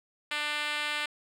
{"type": "tone with band-pass filter", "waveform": "5% pulse", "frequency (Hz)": 297.2, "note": "D4", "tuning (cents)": 21, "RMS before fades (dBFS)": -32, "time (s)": [0.31, 1.06], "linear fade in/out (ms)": 5, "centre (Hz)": 2500, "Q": 0.73, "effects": []}